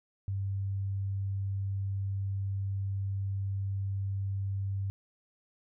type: tone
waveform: sine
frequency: 98 Hz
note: G2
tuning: in tune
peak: -30 dBFS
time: 0.28-4.9 s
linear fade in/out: 0 ms
effects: none